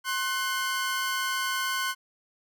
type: tone pair together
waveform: sawtooth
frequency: 1061 / 1500.5 Hz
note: C6 / F#6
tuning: +24 / +24 cents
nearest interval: tritone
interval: 600 cents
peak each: -26 dBFS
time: 0.04-1.95 s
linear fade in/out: 50 ms
effects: none